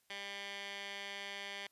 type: tone with band-pass filter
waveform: 15% pulse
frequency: 199.4 Hz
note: G3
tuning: 30 cents sharp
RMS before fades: -45 dBFS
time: 0.1-1.67 s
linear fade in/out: 2 ms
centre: 2700 Hz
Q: 1.9
effects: white hiss -75 dBFS RMS until 1.71 s + resampled to 32000 Hz